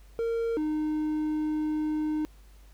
triangle tone pair in turn, 460.5 / 306.7 Hz, A#4 / D#4, -21 / -25 cents, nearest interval perfect fifth, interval 704 cents, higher first, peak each -24 dBFS, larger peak neither, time 0.19-0.57 / 0.57-2.25 s, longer second, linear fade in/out 0 ms, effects added 50 Hz sine -50 dBFS peak until 2.73 s + pink hiss -62 dBFS RMS until 2.73 s

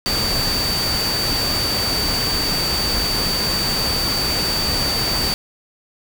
sine tone in noise, 4600 Hz, D8, 37 cents flat, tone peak -20 dBFS, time 0.06-5.34 s, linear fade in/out 0 ms, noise pink, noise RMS -23 dBFS, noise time 0.06-5.34 s, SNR 0 dB, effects none

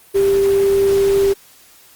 sine tone in noise, 394.3 Hz, G4, 10 cents sharp, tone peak -11 dBFS, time 0.14-1.34 s, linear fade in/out 20 ms, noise pink, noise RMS -29 dBFS, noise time 0.14-1.34 s, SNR +15 dB, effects white hiss -47 dBFS RMS until 1.95 s + Opus 32 kbps

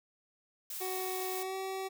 blue noise, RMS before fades -41 dBFS, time 0.7-1.43 s, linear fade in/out 2 ms
25% pulse tone with pitch glide, 373 to 382.2 Hz, F#4 to G4, +14 to -44 cents, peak -32 dBFS, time 0.8-1.89 s, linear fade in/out 20 ms, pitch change +42 cents, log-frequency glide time 1.38-1.55 s
effects none

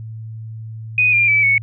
sine tone with pitch steps, 2489 / 2395 / 2304 / 2216 Hz, D#7 / D7 / D7 / C#7, 0 / +33 / -34 / -1 cents, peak -11 dBFS, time 0.98-1.58 s, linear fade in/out 2 ms, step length 150 ms, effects added 111 Hz sine -28 dBFS peak until 1.62 s

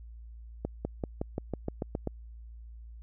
accelerating click train, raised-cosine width 2 ms, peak -18 dBFS, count 10, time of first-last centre 0.65-2.073 s, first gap 200 ms, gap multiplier 0.94, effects added 57 Hz sine -44 dBFS peak until 3.02 s

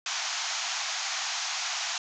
white band-pass noise, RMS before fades -32 dBFS, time 0.06-1.98 s, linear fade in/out 2 ms, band 660 to 7000 Hz, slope 96 dB/octave, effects none

